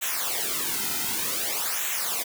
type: noise with flanger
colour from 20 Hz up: white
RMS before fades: -28 dBFS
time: 0.01-2.24 s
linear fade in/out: 20 ms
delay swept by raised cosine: 0.2 to 1.8 ms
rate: 0.54 Hz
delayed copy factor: -0.8
effects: none